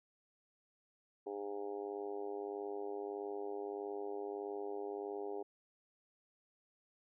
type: harmonic tone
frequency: 101.6 Hz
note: G#2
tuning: 38 cents flat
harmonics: 3 / 4 / 5 / 6 / 7 / 8 / 9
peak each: -50 / -41 / -51 / -55 / -51 / -51 / -60 dBFS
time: 1.26-5.43 s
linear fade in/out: 10 ms
effects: none